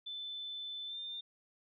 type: tone with pitch glide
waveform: sine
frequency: 3520 to 3598 Hz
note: A7 to A7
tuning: 0 to +38 cents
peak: -40 dBFS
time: 0.06-1.21 s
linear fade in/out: 10 ms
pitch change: +38 cents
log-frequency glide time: 0.87-0.97 s
effects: none